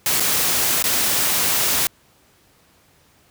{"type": "noise with dropouts", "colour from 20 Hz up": "white", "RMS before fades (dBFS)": -19, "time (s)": [0.06, 1.87], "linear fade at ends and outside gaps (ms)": 1, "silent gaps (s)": [[0.199, 0.204], [0.825, 0.84]], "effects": ["pink hiss -56 dBFS RMS until 3.3 s", "high-pass 60 Hz 12 dB/octave"]}